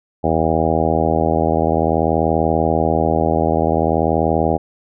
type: harmonic tone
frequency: 80.5 Hz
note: E2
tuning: 41 cents flat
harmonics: 1 / 2 / 3 / 4 / 5 / 6 / 7 / 8 / 9 / 10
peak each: -23 / -23 / -23 / -23 / -23 / -23 / -23 / -23 / -23 / -23 dBFS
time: 0.23-4.58 s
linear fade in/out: 20 ms
effects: none